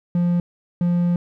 triangle tone pair in turn, 174.61 / 174.61 Hz, F3 / F3, 0 / 0 cents, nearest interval unison, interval 0 cents, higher neither, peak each -14 / -14 dBFS, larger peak neither, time 0.15-0.4 / 0.81-1.16 s, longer second, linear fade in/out 2 ms, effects none

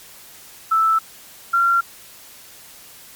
sine tone pair in turn, 1318.5 / 1375.2 Hz, E6 / F6, 0 / -27 cents, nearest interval minor second, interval 73 cents, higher second, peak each -13 dBFS, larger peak neither, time 0.71-0.99 / 1.53-1.81 s, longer neither, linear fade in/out 10 ms, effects white hiss -43 dBFS RMS until 3.15 s + MP3 96 kbps

